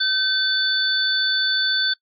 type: tone cluster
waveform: sine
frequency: 1536 / 3500 / 4474 Hz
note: G6 / A7 / C#8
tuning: -36 / -10 / +15 cents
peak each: -22 dBFS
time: 0-1.94 s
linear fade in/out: 10 ms
effects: noise-tail reverb RT60 0.1 s tail -24 dB re dry + AAC 48 kbps